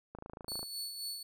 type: click train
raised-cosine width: 1 ms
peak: -31 dBFS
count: 14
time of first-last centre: 0.15-0.63 s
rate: 27.1 Hz
type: tone with tremolo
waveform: sawtooth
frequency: 4435 Hz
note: C#8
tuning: in tune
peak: -34 dBFS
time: 0.48-1.23 s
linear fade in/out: 5 ms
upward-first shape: sine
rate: 3.8 Hz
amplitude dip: 50%
effects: none